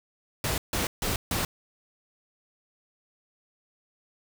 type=noise bursts; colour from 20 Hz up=pink; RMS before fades=-28 dBFS; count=4; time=0.44-1.45 s; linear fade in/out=2 ms; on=140 ms; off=150 ms; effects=none